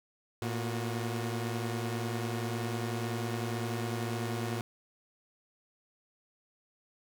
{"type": "tone cluster", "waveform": "sawtooth", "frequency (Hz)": [113.8, 237.7, 363.3], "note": ["A#2", "A#3", "F#4"], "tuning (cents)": [-41, 34, -32], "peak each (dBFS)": [-30, -36, -35], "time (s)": [0.42, 4.61], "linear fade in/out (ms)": 0, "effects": []}